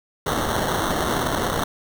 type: noise with sample-and-hold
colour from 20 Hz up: white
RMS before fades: -23 dBFS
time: 0.26-1.64 s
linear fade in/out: 5 ms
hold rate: 2450 Hz
effects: none